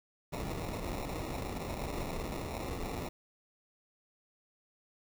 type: noise with sample-and-hold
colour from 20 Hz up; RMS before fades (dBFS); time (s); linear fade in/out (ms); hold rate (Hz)
pink; -38; 0.32-3.09; 10; 1575
effects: none